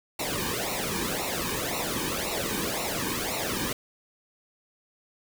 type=noise with flanger; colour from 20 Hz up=pink; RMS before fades=-30 dBFS; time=0.19-3.73 s; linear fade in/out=5 ms; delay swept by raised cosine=0.61 to 1.51 ms; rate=1.9 Hz; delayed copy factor=-0.8; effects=none